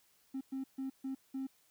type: tone bursts at uneven times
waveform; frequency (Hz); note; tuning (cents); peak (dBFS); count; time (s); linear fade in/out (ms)
triangle; 266.7; C4; +33; -33; 5; 0.34-0.41 / 0.52-0.64 / 0.78-0.9 / 1.04-1.15 / 1.34-1.47; 10
effects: tanh soft clip ceiling -32 dBFS + white hiss -70 dBFS RMS until 1.7 s